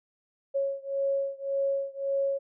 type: beating tone pair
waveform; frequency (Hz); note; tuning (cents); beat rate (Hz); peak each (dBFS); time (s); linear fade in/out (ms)
sine; 550 / 551.8; C#5 / C#5; -14 / -8; 1.8; -29 / -30; 0.54-2.39; 20
effects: none